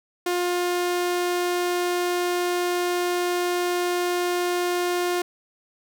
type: tone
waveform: sawtooth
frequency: 354.5 Hz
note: F4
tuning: 26 cents sharp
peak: -18 dBFS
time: 0.26-5.22 s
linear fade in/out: 5 ms
effects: none